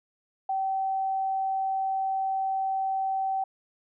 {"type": "tone", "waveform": "sine", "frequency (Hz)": 770, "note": "G5", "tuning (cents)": -31, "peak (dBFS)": -25, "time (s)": [0.49, 3.44], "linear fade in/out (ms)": 5, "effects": []}